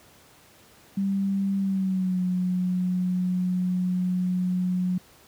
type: tone with pitch glide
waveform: sine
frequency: 196 to 181.82 Hz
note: G3 to F#3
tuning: 0 to -30 cents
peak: -22 dBFS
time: 0.97-4.98 s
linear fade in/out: 5 ms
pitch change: -130 cents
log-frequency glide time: 1.58-2.21 s
effects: pink hiss -54 dBFS RMS until 5.27 s + high-pass 80 Hz 12 dB/octave